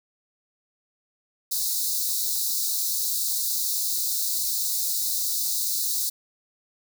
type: high-pass noise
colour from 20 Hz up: white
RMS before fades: -26 dBFS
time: 1.51-6.1 s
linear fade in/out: 10 ms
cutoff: 3800 Hz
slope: 96 dB/octave
effects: none